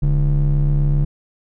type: ring-modulated tone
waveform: triangle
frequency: 88.7 Hz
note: F2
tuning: 27 cents sharp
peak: -8 dBFS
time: 0.02-1.05 s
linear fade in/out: 10 ms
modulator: 54.9 Hz
effects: none